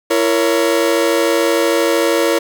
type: chord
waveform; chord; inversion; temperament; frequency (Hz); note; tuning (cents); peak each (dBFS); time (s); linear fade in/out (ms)
40% pulse; A# diminished; second; just; 335.6 / 466.2 / 559.4; E4 / A#4 / C#5; +31 / 0 / +16; -16; 0.1-2.39; 10
effects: none

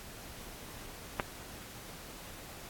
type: clicks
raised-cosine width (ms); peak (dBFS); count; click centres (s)
0.5; -14 / -25; 2; 1.198 / 1.203
effects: pink hiss -48 dBFS RMS until 2.69 s + AAC 64 kbps

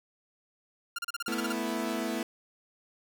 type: tone bursts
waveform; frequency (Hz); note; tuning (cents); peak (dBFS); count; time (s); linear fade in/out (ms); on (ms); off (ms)
sawtooth; 1396.9; F6; 0; -28; 10; 0.96-1.526; 5; 26; 34
type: chord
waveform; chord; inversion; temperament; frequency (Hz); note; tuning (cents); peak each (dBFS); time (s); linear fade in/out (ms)
sawtooth; A suspended second; none; equal; 220 / 246.9 / 329.6; A3 / B3 / E4; 0 / 0 / 0; -31; 1.28-2.23; 2
effects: none

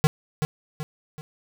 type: tone with echo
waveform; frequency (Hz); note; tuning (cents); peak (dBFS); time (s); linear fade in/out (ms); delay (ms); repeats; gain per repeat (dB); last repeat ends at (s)
square; 152.9; D#3; -30; -15; 0.04-0.07; 0; 380; 3; -7; 1.21
effects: none

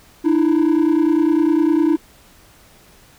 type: tone pair together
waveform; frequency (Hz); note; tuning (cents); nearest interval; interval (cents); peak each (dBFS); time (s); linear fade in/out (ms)
triangle; 301.2 / 331.1; D4 / E4; +44 / +8; major second; 164; -12; 0.24-1.97; 20
effects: tanh soft clip ceiling -8 dBFS + pink hiss -49 dBFS RMS until 3.18 s

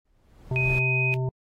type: noise with exponential growth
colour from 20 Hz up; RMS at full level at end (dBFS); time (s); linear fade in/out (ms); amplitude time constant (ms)
brown; -29; 0.05-0.79; 5; 160
type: harmonic tone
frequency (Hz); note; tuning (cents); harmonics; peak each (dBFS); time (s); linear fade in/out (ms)
129; C3; -24; 1 / 3 / 5 / 7; -24 / -33 / -39 / -40; 0.51-1.29; 2
type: tone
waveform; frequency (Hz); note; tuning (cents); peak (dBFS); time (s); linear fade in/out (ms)
sine; 2504; D#7; +10; -23; 0.56-1.14; 0
effects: AAC 48 kbps

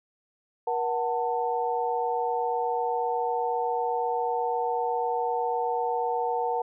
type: tone cluster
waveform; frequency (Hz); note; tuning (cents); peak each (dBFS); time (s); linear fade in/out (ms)
sine; 477.3 / 743 / 891; A#4 / F#5 / A5; +41 / +7 / +22; -29; 0.67-6.62; 5
effects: none

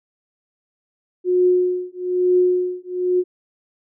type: tone with tremolo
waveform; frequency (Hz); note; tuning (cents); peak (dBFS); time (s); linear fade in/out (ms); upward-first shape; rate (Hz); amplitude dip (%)
sine; 362.1; F#4; -37; -11; 1.24-3.24; 50; triangle; 1.1; 100
effects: none

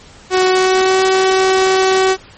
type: tone with pitch glide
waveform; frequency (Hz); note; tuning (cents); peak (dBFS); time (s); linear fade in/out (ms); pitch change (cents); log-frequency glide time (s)
sawtooth; 371.5 to 378.9; F#4 to F#4; +7 to +41; -6; 0.3-2.17; 50; +34; 0.49-1.02
effects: pink hiss -41 dBFS RMS until 2.37 s + MP3 32 kbps

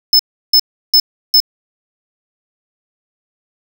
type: tone bursts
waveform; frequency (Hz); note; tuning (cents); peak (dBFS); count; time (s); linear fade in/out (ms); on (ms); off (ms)
square; 5230; E8; -15; -6; 4; 0.13-1.402; 2; 63; 340
effects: none

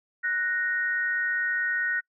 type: tone pair together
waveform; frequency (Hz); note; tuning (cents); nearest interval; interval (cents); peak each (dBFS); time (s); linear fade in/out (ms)
sine; 1480 / 1864.7; F#6 / A#6; 0 / 0; major third; 400; -27; 0.23-2.01; 20
effects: noise-tail reverb RT60 0.1 s tail -26 dB re dry

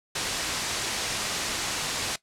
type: low-pass noise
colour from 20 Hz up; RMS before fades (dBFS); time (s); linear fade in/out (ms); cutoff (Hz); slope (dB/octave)
white; -30; 0.15-2.16; 5; 7100; 12
effects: noise-tail reverb RT60 0.1 s tail -18 dB re dry + low-pass 11000 Hz 12 dB/octave

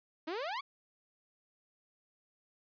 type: exponential sweep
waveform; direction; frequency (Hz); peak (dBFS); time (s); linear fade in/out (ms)
sawtooth; up; 299.4 to 1174.7; -32; 0.27-0.61; 10
effects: resampled to 11025 Hz

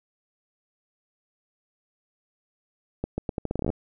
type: accelerating click train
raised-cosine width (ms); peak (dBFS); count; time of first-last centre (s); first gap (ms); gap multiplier
2; -14; 14; 3.04-3.702; 140; 0.8
effects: none

